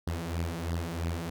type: beating tone pair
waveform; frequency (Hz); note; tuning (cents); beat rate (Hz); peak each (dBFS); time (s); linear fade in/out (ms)
sawtooth; 82.41 / 85.41; E2 / F2; 0 / -38; 3; -30 / -30; 0.07-1.3; 5
effects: none